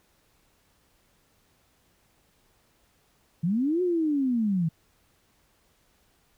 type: linear two-way sweep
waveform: sine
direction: up then down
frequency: 155.1 to 368.7 to 155.1 Hz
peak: -22 dBFS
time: 3.43-4.69 s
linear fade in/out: 10 ms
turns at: 3.82 s
effects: pink hiss -66 dBFS RMS until 6.37 s